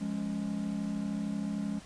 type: chord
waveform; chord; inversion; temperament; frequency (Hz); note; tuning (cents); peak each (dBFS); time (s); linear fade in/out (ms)
triangle; Db major; first; equal; 174.61 / 207.7 / 277.2; F3 / Ab3 / Db4; 0 / 0 / 0; -37 / -31 / -37; 0-1.8; 20
effects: pink hiss -52 dBFS RMS until 1.85 s + resampled to 22050 Hz